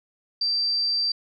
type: tone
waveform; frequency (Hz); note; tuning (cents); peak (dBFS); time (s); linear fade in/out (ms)
sine; 4687; D8; -4; -21; 0.41-1.12; 5
effects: none